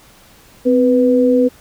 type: tone pair together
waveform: sine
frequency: 257.2 / 493.6 Hz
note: C4 / B4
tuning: -30 / -1 cents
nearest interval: major seventh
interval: 1129 cents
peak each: -12 dBFS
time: 0.65-1.49 s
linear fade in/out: 20 ms
effects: pink hiss -46 dBFS RMS until 1.6 s